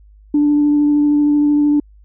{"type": "tone with vibrato", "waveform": "sine", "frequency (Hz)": 293.7, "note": "D4", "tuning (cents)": 0, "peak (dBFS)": -9, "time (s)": [0.34, 1.8], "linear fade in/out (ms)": 5, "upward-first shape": "triangle", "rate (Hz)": 13, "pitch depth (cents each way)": 13, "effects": ["tanh soft clip ceiling -6 dBFS", "added 51 Hz sine -42 dBFS peak until 2.04 s"]}